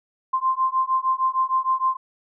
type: beating tone pair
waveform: sine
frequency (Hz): 1043 / 1049.5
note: C6 / C6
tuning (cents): -6 / +5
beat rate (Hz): 6.5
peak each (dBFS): -22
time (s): 0.33-1.97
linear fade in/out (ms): 10
effects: none